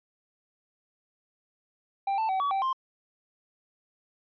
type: tone with pitch steps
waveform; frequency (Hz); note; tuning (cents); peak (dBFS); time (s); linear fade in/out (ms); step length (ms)
triangle; 788 / 885 / 762 / 1135 / 778 / 1050; G5 / A5 / G5 / C#6 / G5 / C6; +9 / +10 / -49 / +41 / -13 / +6; -23; 2.07-2.73; 5; 110
effects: resampled to 11025 Hz